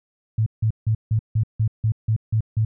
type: tone bursts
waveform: sine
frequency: 110 Hz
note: A2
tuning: in tune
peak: -16 dBFS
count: 10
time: 0.38-2.65 s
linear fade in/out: 5 ms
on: 83 ms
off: 160 ms
effects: none